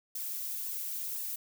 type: noise with flanger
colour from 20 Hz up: violet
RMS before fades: -37 dBFS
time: 0.15-1.36 s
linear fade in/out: 5 ms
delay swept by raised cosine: 1.1 to 4 ms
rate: 1.9 Hz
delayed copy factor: +0.6
effects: none